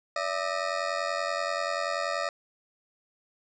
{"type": "ring-modulated tone", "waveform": "20% pulse", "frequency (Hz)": 622.3, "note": "D#5", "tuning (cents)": 0, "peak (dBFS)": -20, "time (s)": [0.16, 2.29], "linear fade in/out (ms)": 2, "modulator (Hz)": 45.2, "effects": ["resampled to 16000 Hz", "10-bit"]}